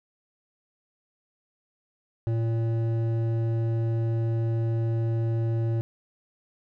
sine tone with hard clipping, 114.2 Hz, A#2, 35 cents flat, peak -25 dBFS, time 2.27-5.81 s, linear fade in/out 0 ms, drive 10 dB, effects none

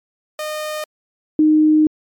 sawtooth / sine tone pair in turn, 612 / 308.1 Hz, D#5 / D#4, -29 / -17 cents, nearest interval octave, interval 1188 cents, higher first, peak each -19 / -9 dBFS, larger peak second, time 0.39-0.84 / 1.39-1.87 s, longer second, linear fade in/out 2 ms, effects MP3 96 kbps

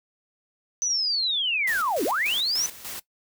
sine linear two-way sweep, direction down then up, 6100 to 248.3 to 6100 Hz, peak -22 dBFS, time 0.82-2.66 s, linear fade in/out 0 ms, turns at 2.04 s
white noise with tremolo, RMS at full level -35 dBFS, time 1.67-3 s, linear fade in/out 5 ms, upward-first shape square, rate 3.4 Hz, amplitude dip 65%
effects noise-tail reverb RT60 0.1 s tail -18 dB re dry

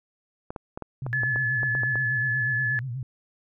clicks, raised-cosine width 1 ms, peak -20 dBFS, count 11, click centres 0.505 / 0.562 / 0.775 / 0.823 / 1.065 / 1.234 / 1.36 / 1.632 / 1.751 / 1.834 / 1.956 s
sine tone with vibrato, 125.4 Hz, B2, 27 cents sharp, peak -29 dBFS, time 1.02-3.03 s, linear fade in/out 2 ms, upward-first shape sine, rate 8.3 Hz, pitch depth 130 cents each way
sine tone, 1719 Hz, A6, 41 cents flat, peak -23 dBFS, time 1.13-2.79 s, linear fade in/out 0 ms
effects none

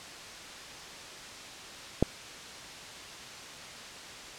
click, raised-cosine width 2 ms, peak -8 dBFS, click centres 2.026 s, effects white hiss -44 dBFS RMS until 4.38 s + low-pass 6000 Hz 12 dB/octave

